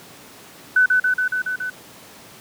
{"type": "tone with echo", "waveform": "sine", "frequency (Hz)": 1503, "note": "F#6", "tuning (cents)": 27, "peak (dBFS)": -11, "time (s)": [0.76, 0.86], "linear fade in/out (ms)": 5, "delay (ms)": 140, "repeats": 6, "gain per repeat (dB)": -2, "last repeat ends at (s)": 1.7, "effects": ["pink hiss -43 dBFS RMS until 2.4 s", "high-pass 150 Hz 12 dB/octave"]}